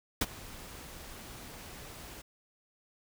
pink noise with ADSR envelope, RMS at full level -26 dBFS, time 0.21-2.22 s, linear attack 6 ms, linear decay 34 ms, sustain -21 dB, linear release 9 ms, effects none

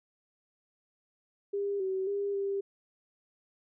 sine tone with pitch steps, 401.8 / 379.9 / 402 / 396 Hz, G4 / F#4 / G4 / G4, +43 / +46 / +44 / +18 cents, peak -29 dBFS, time 1.53-2.61 s, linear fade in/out 10 ms, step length 270 ms, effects none

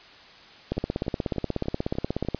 two click trains, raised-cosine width 2 ms, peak -24 / -12 dBFS, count 6 / 28, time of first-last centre 0.77-2.249 / 0.72-2.347 s, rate 3.38 / 16.6 Hz, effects white hiss -49 dBFS RMS until 2.39 s + resampled to 11025 Hz

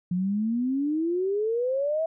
sine exponential sweep, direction up, 174.61 to 659.3 Hz, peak -23 dBFS, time 0.11-2.06 s, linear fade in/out 5 ms, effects none

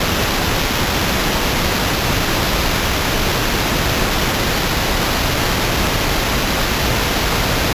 pink noise with sample-and-hold, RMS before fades -17 dBFS, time 0-7.73 s, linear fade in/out 5 ms, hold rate 8820 Hz, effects resampled to 32000 Hz

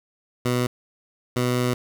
15% pulse tone pair in turn, 123.47 / 124 Hz, B2 / B2, 0 / +7 cents, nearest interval unison, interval 7 cents, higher second, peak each -14 dBFS, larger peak neither, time 0.45-0.67 / 1.36-1.74 s, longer second, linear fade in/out 5 ms, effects none

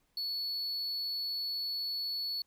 triangle tone, 4416 Hz, C#8, 7 cents flat, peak -32 dBFS, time 0.17-2.42 s, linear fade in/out 2 ms, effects pink hiss -75 dBFS RMS until 2.46 s

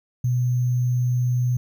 sine tone with sample-and-hold, 123.47 Hz, B2, in tune, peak -18 dBFS, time 0.24-1.57 s, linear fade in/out 5 ms, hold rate 6300 Hz, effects none

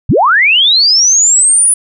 sine linear sweep, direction up, 55.5 to 10000 Hz, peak -5 dBFS, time 0.09-1.74 s, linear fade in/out 5 ms, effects none

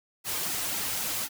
white noise with flanger, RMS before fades -31 dBFS, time 0.24-1.29 s, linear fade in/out 50 ms, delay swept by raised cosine 1.7 to 5.3 ms, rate 3.9 Hz, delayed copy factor -0.85, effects none

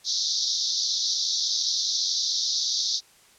white band-pass noise, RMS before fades -26 dBFS, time 0.04-3.01 s, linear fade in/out 50 ms, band 3600 to 6100 Hz, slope 96 dB/octave, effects white hiss -56 dBFS RMS until 3.38 s + low-pass 10000 Hz 12 dB/octave

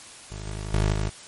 20% pulse tone with level steps, 51.91 Hz, G#1, in tune, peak -29 / -26 / -15 / -19 dBFS, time 0.3-1.1 s, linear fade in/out 20 ms, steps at 0.46 / 0.73 / 0.92 s, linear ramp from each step 5 ms, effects white hiss -44 dBFS RMS until 1.27 s + MP3 48 kbps

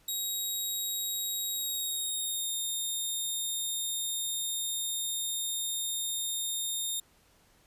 10% pulse tone with pitch glide, 3800 to 3675 Hz, A#7 to A#7, +33 to -25 cents, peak -24 dBFS, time 0.08-7 s, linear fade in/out 5 ms, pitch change -58 cents, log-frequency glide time 1.55-2.54 s, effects pink hiss -64 dBFS RMS until 7.66 s + resampled to 32000 Hz

